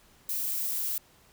violet noise, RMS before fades -31 dBFS, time 0.29-0.98 s, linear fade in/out 2 ms, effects pink hiss -60 dBFS RMS until 1.32 s

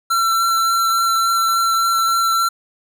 square tone with vibrato, 1351 Hz, E6, 42 cents sharp, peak -15 dBFS, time 0.1-2.49 s, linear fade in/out 10 ms, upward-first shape triangle, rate 3.5 Hz, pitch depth 12 cents each way, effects none

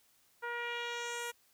10% pulse tone with low-pass filter sweep, 475.6 Hz, A#4, 35 cents sharp, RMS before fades -39 dBFS, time 0.42-1.32 s, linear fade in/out 20 ms, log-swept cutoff 1400 to 12000 Hz, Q 1.6, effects white hiss -69 dBFS RMS until 1.53 s

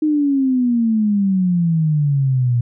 sine exponential sweep, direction down, 311.1 to 118.1 Hz, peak -13 dBFS, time 0.02-2.61 s, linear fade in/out 5 ms, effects none

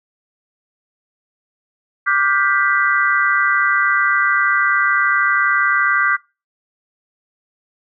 sine chord, G dominant seventh, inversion second, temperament equal with one note detuned, 1174.7 / 1427.9 / 1568 / 1975.5 Hz, D6 / F6 / G6 / B6, 0 / +38 / 0 / 0 cents, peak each -18 / -19 / -17 / -20 dBFS, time 2.06-6.17 s, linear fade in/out 20 ms, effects noise-tail reverb RT60 0.3 s tail -25 dB re dry

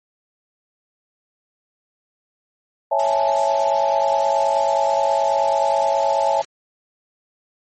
sine chord, A major seventh, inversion first, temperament equal, 554.4 / 659.3 / 830.6 / 880 Hz, C#5 / E5 / G#5 / A5, 0 / 0 / 0 / 0 cents, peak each -21 dBFS, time 2.91-6.42 s, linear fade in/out 10 ms
white noise, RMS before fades -34 dBFS, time 2.99-6.45 s, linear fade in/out 5 ms
effects MP3 32 kbps

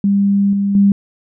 sine tone with level steps, 199.6 Hz, G3, 32 cents sharp, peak -10 / -13 / -7 dBFS, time 0.04-0.92 s, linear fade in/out 2 ms, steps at 0.53 / 0.75 s, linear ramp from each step 2 ms, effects none

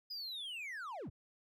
triangle linear sweep, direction down, 5020 to 59 Hz, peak -40 dBFS, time 0.1-1.1 s, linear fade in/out 10 ms, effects none

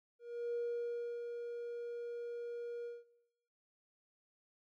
triangle tone with ADSR envelope, 474.7 Hz, A#4, 31 cents sharp, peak -32 dBFS, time 0.19-3.04 s, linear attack 350 ms, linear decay 660 ms, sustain -7 dB, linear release 190 ms, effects noise-tail reverb RT60 0.8 s tail -18 dB re dry + tanh soft clip ceiling -32 dBFS

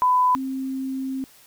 sine tone pair in turn, 1001 / 265.1 Hz, B5 / C4, +23 / +23 cents, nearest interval octave + major seventh, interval 2300 cents, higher first, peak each -15 / -25 dBFS, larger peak first, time 0.02-0.35 / 0.35-1.24 s, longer second, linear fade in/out 0 ms, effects white hiss -52 dBFS RMS until 1.46 s

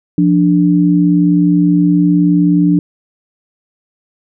sine tone pair together, 174.5 / 293.7 Hz, F3 / D4, -1 / 0 cents, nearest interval major sixth, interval 901 cents, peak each -10 dBFS, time 0.18-2.79 s, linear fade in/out 2 ms, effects none

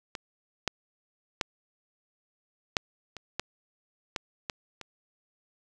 clicks, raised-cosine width 0.2 ms, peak -18 / -9 / -9 / -6 / -23 / -12 / -13 / -14 / -23 dBFS, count 9, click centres 0.152 / 0.677 / 1.412 / 2.768 / 3.167 / 3.396 / 4.162 / 4.498 / 4.813 s, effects none

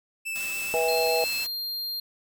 45% pulse tone with vibrato, 2635 Hz, E7, 1 cent flat, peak -29 dBFS, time 0.25-1.45 s, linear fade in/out 20 ms, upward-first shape sine, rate 7 Hz, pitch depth 9 cents each way
white noise, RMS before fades -38 dBFS, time 0.35-1.47 s, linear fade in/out 10 ms
harmonic tone, 162.5 Hz, E3, 24 cents flat, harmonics 3 / 4 / 5, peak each -25 / -27 / -29 dBFS, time 0.74-1.24 s, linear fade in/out 0 ms
square tone, 4200 Hz, C8, 6 cents sharp, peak -30 dBFS, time 0.88-2 s, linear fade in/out 5 ms
effects none

